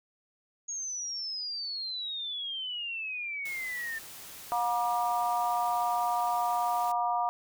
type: exponential sweep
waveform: sine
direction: down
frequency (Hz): 6645 to 1787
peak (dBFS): -33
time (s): 0.68-3.99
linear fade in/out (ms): 10
type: noise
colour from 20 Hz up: white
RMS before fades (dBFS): -46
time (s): 3.45-6.92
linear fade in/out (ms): 5
type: harmonic tone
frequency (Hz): 238.7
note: A#3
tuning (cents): +41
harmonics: 3 / 4 / 5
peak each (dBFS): -29 / -30 / -34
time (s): 4.52-7.29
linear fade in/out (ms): 0
effects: none